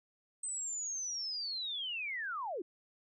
sine linear sweep, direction down, 8260 to 310.5 Hz, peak -36 dBFS, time 0.43-2.62 s, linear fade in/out 5 ms, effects none

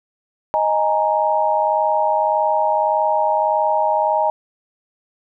sine chord, D# suspended fourth, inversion none, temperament equal, 622.3 / 830.6 / 932.3 Hz, D#5 / G#5 / A#5, 0 / 0 / 0 cents, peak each -19 dBFS, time 0.54-4.3 s, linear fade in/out 0 ms, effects none

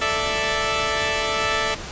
10% pulse chord, A suspended fourth, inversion none, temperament equal, 440 / 587.3 / 659.3 Hz, A4 / D5 / E5, 0 / 0 / 0 cents, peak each -17 dBFS, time 0.01-1.75 s, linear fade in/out 10 ms, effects pink hiss -33 dBFS RMS until 1.91 s + resampled to 16000 Hz

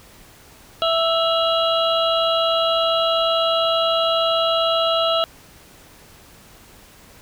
harmonic tone with a mistuned harmonic, 659.3 Hz, E5, in tune, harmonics 1 / 2 / 4 / 5 / 6, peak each -19 / -22 / -25 / -26 / -27 dBFS, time 0.82-5.24 s, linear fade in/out 0 ms, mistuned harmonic 4, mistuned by +140 cents, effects pink hiss -47 dBFS RMS until 7.21 s

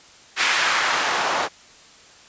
white noise with band-pass filter sweep, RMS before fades -21 dBFS, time 0.36-1.49 s, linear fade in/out 50 ms, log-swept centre 1900 to 760 Hz, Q 1.2, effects white hiss -48 dBFS RMS until 2.28 s + resampled to 16000 Hz

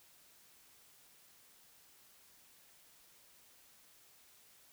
silence, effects white hiss -64 dBFS RMS until 4.72 s

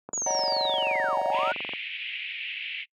click train, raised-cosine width 1 ms, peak -23 dBFS, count 39, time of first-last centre 0.09-1.735 s, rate 23.1 Hz
sine linear two-way sweep, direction down then up, 6920 to 545 to 1505 Hz, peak -27 dBFS, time 0.13-1.53 s, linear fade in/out 5 ms, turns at 1.23 s
triangle chord, D# minor seventh, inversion third, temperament just, 560 / 622.3 / 746.7 / 933.4 Hz, C#5 / D#5 / F#5 / A#5, +18 / 0 / +16 / +2 cents, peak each -29 dBFS, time 0.26-1.52 s, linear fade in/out 5 ms
pink band-pass noise, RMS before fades -35 dBFS, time 1.31-2.86 s, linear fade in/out 50 ms, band 2200 to 3000 Hz, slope 48 dB/octave
effects noise-tail reverb RT60 0.1 s tail -25 dB re dry + high-pass 200 Hz 12 dB/octave

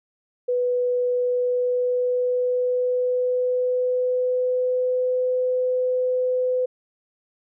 sine tone with pitch glide, 493.9 to 505.4 Hz, B4 to B4, 0 to +40 cents, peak -19 dBFS, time 0.48-6.66 s, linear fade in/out 10 ms, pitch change +40 cents, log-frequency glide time 1.1-5.29 s, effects none

